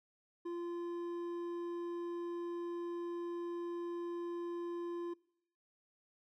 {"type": "tone with hard clipping", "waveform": "triangle", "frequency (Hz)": 345, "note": "F4", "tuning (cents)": -21, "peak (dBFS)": -40, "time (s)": [0.45, 5.14], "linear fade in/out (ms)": 10, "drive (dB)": 10, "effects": ["noise-tail reverb RT60 0.7 s tail -23 dB re dry"]}